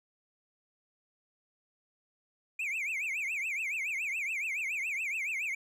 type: tone with vibrato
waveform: triangle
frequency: 2369 Hz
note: D7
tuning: 14 cents sharp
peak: -30 dBFS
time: 2.59-5.55 s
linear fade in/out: 5 ms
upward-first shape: triangle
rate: 7.1 Hz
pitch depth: 250 cents each way
effects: none